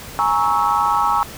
sine chord, A# half-diminished seventh, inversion third, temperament equal with one note detuned, 830.6 / 932.3 / 1108.7 / 1305.6 Hz, G#5 / A#5 / C#6 / E6, 0 / 0 / 0 / -17 cents, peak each -20 dBFS, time 0.19-1.23 s, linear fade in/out 0 ms, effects pink hiss -35 dBFS RMS until 1.37 s

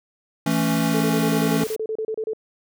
square chord, A major, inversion second, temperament equal, 164.81 / 220 / 277.2 Hz, E3 / A3 / C#4, 0 / 0 / 0 cents, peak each -24 dBFS, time 0.46-1.64 s, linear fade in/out 5 ms
white noise, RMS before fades -36 dBFS, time 0.5-1.76 s, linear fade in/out 10 ms
sine tone bursts, 438.5 Hz, A4, 6 cents flat, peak -23 dBFS, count 15, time 0.94-2.334 s, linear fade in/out 2 ms, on 64 ms, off 31 ms
effects none

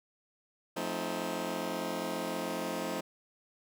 15% pulse chord, F dominant seventh, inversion none, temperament just, 174.61 / 218.3 / 261.9 / 314.3 Hz, F3 / A3 / C4 / Eb4, 0 / -13 / +2 / +18 cents, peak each -34 / -33 / -34 / -32 dBFS, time 0.76-3.01 s, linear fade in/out 10 ms, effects none

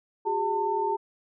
sine tone cluster, 370.8 / 409.1 / 898 Hz, F#4 / G#4 / A5, +4 / -26 / +35 cents, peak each -32 / -29 / -26 dBFS, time 0.25-0.97 s, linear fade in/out 20 ms, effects none

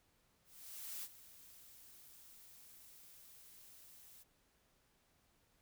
blue noise with ADSR envelope, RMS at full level -45 dBFS, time 0.44-4.24 s, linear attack 590 ms, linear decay 51 ms, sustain -15 dB, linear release 23 ms, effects pink hiss -75 dBFS RMS until 5.61 s

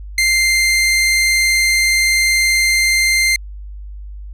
sawtooth tone, 2093 Hz, C7, in tune, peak -8 dBFS, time 0.18-3.36 s, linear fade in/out 2 ms, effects added 50 Hz sine -28 dBFS peak until 4.33 s + low-pass 12000 Hz 12 dB/octave

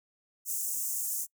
pink high-pass noise, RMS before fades -33 dBFS, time 0.45-1.27 s, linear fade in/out 50 ms, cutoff 6500 Hz, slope 48 dB/octave, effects noise-tail reverb RT60 0.1 s tail -24 dB re dry

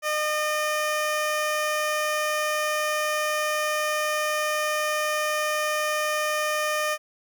15% pulse tone, 608 Hz, D#5, 40 cents flat, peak -17 dBFS, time 0.02-6.98 s, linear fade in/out 50 ms, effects none

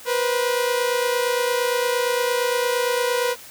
sawtooth tone pair together, 483.3 / 512 Hz, B4 / C5, -38 / -38 cents, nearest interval minor second, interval 100 cents, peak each -17 / -21 dBFS, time 0.05-3.36 s, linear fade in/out 50 ms, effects white hiss -42 dBFS RMS until 3.5 s + high-pass 60 Hz 12 dB/octave

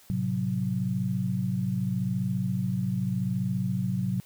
sine chord, F# diminished, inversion first, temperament equal, 110 / 130.81 / 185 Hz, A2 / C3 / F#3, 0 / 0 / 0 cents, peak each -32 / -30 / -28 dBFS, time 0.1-4.2 s, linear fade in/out 0 ms, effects white hiss -56 dBFS RMS until 4.25 s

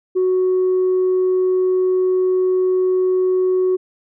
sine tone, 370 Hz, F#4, in tune, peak -12 dBFS, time 0.15-3.77 s, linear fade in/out 20 ms, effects tanh soft clip ceiling -11 dBFS

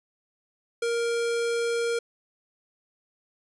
square tone, 467.8 Hz, A#4, 6 cents sharp, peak -25 dBFS, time 0.82-1.99 s, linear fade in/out 5 ms, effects resampled to 24000 Hz

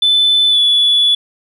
sine tone with pitch glide, 3510 to 3430 Hz, A7 to A7, -5 to -45 cents, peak -7 dBFS, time 0.02-1.15 s, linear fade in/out 5 ms, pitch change -40 cents, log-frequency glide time 0.49-0.59 s, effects tanh soft clip ceiling -5 dBFS

